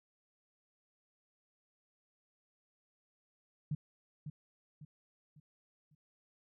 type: tone with echo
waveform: sine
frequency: 150.2 Hz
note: D3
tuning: 39 cents sharp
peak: -32 dBFS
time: 3.71-3.75 s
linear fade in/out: 5 ms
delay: 550 ms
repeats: 4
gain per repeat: -8 dB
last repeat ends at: 5.95 s
effects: none